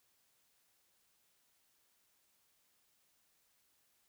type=silence; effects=white hiss -75 dBFS RMS until 4.08 s